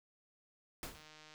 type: noise with exponential decay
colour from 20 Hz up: pink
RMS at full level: -41 dBFS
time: 0.83-1.11 s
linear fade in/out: 1 ms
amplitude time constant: 59 ms
type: click train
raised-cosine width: 0.2 ms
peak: -39 dBFS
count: 61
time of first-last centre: 0.95-1.34 s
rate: 154 Hz
effects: none